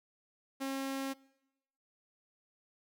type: tone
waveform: sawtooth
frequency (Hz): 270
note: C#4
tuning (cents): -45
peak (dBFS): -31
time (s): 0.6-1.14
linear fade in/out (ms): 20
effects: noise-tail reverb RT60 0.9 s tail -23 dB re dry